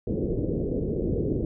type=low-pass noise; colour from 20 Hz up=white; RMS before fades=-27 dBFS; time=0.07-1.45 s; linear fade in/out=2 ms; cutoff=480 Hz; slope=48 dB/octave; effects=none